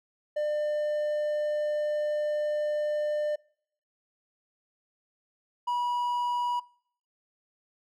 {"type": "tone pair in turn", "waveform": "triangle", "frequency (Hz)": [599, 971.1], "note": ["D5", "B5"], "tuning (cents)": [34, -29], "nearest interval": "minor sixth", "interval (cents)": 837, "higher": "second", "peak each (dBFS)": -24, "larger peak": "neither", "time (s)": [[0.36, 3.36], [5.67, 6.6]], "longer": "first", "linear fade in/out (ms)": 10, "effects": ["noise-tail reverb RT60 0.6 s tail -24 dB re dry"]}